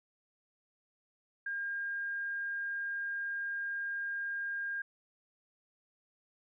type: tone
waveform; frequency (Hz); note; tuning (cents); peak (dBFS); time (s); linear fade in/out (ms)
sine; 1611; G6; +47; -34; 1.46-4.82; 5
effects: none